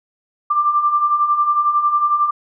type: beating tone pair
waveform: sine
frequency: 1174.7 / 1185.7 Hz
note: D6 / D6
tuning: 0 / +16 cents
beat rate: 11 Hz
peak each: -21 / -14 dBFS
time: 0.5-2.31 s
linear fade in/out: 10 ms
effects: none